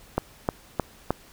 click train, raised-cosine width 1 ms, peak -8 dBFS, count 4, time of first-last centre 0.18-1.106 s, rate 3.24 Hz, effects pink hiss -52 dBFS RMS until 1.32 s

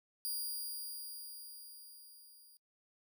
10% pulse tone with level ramp, 4819 Hz, D8, 44 cents sharp, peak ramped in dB -29 to -53 dBFS, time 0.25-2.57 s, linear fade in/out 0 ms, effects noise-tail reverb RT60 0.1 s tail -26 dB re dry

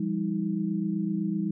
sine tone cluster, 172.2 / 200.1 / 318.4 Hz, F3 / G3 / D#4, -24 / +36 / +40 cents, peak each -31 / -28 / -32 dBFS, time 0-1.51 s, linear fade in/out 5 ms, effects none

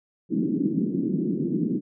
white band-pass noise, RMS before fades -25 dBFS, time 0.29-1.81 s, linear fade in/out 50 ms, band 160 to 340 Hz, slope 48 dB/octave, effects none

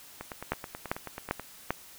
two click trains, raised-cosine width 0.5 ms, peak -22 / -12 dBFS, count 12 / 4, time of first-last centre 0.21-1.397 / 0.52-1.706 s, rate 9.27 / 2.53 Hz, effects white hiss -51 dBFS RMS until 1.98 s

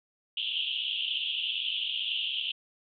pink band-pass noise, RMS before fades -32 dBFS, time 0.37-2.52 s, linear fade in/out 5 ms, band 2800 to 3400 Hz, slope 96 dB/octave, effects none

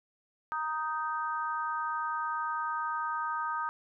sine chord, Eb major, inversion second, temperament just, 933.4 / 1244.5 / 1555.6 Hz, Bb5 / Eb6 / G6, +2 / 0 / -14 cents, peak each -35 / -33 / -38 dBFS, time 0.52-3.69 s, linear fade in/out 0 ms, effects none

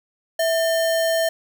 sine tone with sample-and-hold, 656 Hz, E5, 9 cents flat, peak -17 dBFS, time 0.39-1.29 s, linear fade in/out 5 ms, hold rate 2450 Hz, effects none

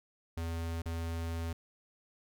square tone with dropouts, 83 Hz, E2, 12 cents sharp, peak -35 dBFS, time 0.37-1.53 s, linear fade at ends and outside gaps 5 ms, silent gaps 0.82-0.857 s, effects none

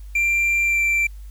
triangle tone with pitch glide, 2368 to 2349 Hz, D7 to D7, +14 to 0 cents, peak -15 dBFS, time 0.15-1.07 s, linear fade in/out 5 ms, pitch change -14 cents, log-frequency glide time 0.62-0.81 s, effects added 50 Hz sine -34 dBFS peak until 1.3 s + white hiss -57 dBFS RMS until 1.3 s

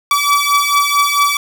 sawtooth beating tone pair, 1147 / 1151.5 Hz, D6 / D6, -41 / -34 cents, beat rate 4.5 Hz, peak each -11 / -10 dBFS, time 0.11-1.37 s, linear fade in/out 2 ms, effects none

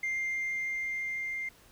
sine tone with level ramp, 2102 Hz, C7, 7 cents sharp, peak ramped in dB -27 to -32 dBFS, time 0.03-1.49 s, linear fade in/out 5 ms, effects tanh soft clip ceiling -28 dBFS + pink hiss -59 dBFS RMS until 1.71 s

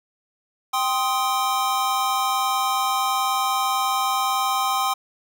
square chord, C minor, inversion second, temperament just, 784.9 / 1046.5 / 1255.8 Hz, G5 / C6 / Eb6, +2 / 0 / +16 cents, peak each -25 / -25 / -26 dBFS, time 0.73-4.94 s, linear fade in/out 10 ms, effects none

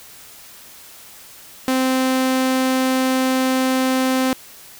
sawtooth tone, 260 Hz, C4, 11 cents flat, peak -12 dBFS, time 1.68-4.33 s, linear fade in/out 0 ms, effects white hiss -42 dBFS RMS until 4.79 s

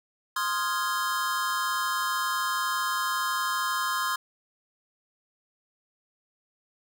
square chord, F minor seventh, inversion second, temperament equal, 1046.5 / 1244.5 / 1396.9 / 1661.2 Hz, C6 / Eb6 / F6 / Ab6, 0 / 0 / 0 / 0 cents, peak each -30 / -33 / -34 / -34 dBFS, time 0.36-4.16 s, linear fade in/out 5 ms, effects none

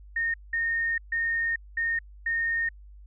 sine tone bursts at uneven times, 1839 Hz, A#6, 24 cents flat, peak -24 dBFS, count 5, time 0.16-0.34 / 0.53-0.98 / 1.12-1.56 / 1.77-1.99 / 2.26-2.69 s, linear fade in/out 5 ms, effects added 50 Hz sine -45 dBFS peak until 3.06 s

